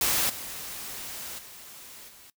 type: noise with level steps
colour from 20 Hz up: white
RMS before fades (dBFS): -25 / -38 / -46 / -51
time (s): 0.01-2.3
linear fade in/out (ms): 2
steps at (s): 0.29 / 1.38 / 2.08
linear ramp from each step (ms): 10
effects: noise-tail reverb RT60 0.1 s tail -19 dB re dry